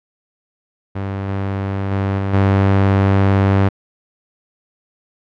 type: tone with level steps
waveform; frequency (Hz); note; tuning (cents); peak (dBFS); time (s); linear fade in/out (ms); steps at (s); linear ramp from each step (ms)
sawtooth; 97.8; G2; -4; -17 / -15 / -12 / -14 / -7; 0.95-3.69; 10; 1.28 / 1.91 / 2.18 / 2.33; 10
effects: low-pass 2000 Hz 12 dB/octave